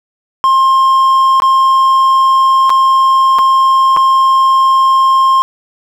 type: tone with dropouts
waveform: triangle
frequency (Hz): 1062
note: C6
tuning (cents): +25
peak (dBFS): -4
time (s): 0.44-5.42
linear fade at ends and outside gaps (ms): 0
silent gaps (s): 1.401-1.421 / 2.695-2.702 / 3.386-3.39 / 3.965-3.971
effects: none